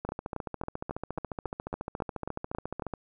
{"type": "two click trains", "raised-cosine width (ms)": 1, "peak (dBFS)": [-20, -19], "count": [42, 11], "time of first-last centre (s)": [[0.05, 2.937], [0.09, 2.822]], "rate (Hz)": [14.2, 3.66], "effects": []}